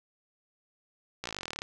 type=slowing click train; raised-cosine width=0.2 ms; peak=-18 dBFS; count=18; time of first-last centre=1.24-1.619 s; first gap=16 ms; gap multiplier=1.04; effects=none